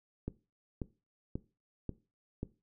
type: click train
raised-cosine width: 3 ms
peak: -23 dBFS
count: 5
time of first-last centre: 0.28-2.431 s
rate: 1.86 Hz
effects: noise-tail reverb RT60 0.3 s tail -18 dB re dry